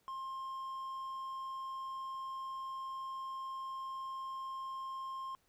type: tone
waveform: triangle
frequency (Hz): 1061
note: C6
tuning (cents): +24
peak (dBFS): -38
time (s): 0.08-5.35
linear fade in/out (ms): 0
effects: pink hiss -74 dBFS RMS until 5.48 s